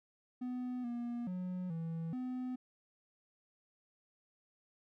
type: tone with pitch steps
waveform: triangle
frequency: 249.7 / 238.6 / 182.1 / 164.3 / 253.1 Hz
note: B3 / A#3 / F#3 / E3 / B3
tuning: +19 / +41 / -27 / -5 / +43 cents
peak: -35 dBFS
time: 0.41-2.56 s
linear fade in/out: 10 ms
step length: 430 ms
effects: none